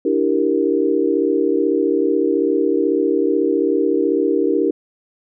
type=chord; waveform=sine; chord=E half-diminished seventh; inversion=third; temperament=equal; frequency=293.7 / 329.6 / 392 / 466.2 Hz; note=D4 / E4 / G4 / Bb4; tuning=0 / 0 / 0 / 0 cents; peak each=-20 / -20 / -19 / -20 dBFS; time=0.05-4.71 s; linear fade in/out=5 ms; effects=none